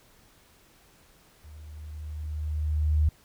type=tone with level ramp; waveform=sine; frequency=76.2 Hz; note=D#2; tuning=36 cents flat; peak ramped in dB=-44 to -18 dBFS; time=1.44-3.09 s; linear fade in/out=5 ms; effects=pink hiss -59 dBFS RMS until 3.24 s